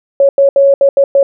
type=tone bursts at uneven times; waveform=sine; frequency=554.4 Hz; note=C#5; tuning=in tune; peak=-4 dBFS; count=6; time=0.2-0.29 / 0.38-0.49 / 0.56-0.74 / 0.81-0.89 / 0.97-1.04 / 1.15-1.23 s; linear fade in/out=2 ms; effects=none